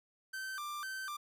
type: tone with vibrato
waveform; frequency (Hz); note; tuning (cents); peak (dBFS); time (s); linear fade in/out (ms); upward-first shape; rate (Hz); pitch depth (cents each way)
45% pulse; 1353; E6; +45; -39; 0.33-1.17; 10; square; 2; 230
effects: none